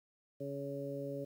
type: harmonic tone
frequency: 140 Hz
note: C#3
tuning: 18 cents sharp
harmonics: 1 / 2 / 3 / 4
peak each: -45 / -44 / -44 / -42 dBFS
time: 0.4-1.25 s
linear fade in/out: 10 ms
effects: 11-bit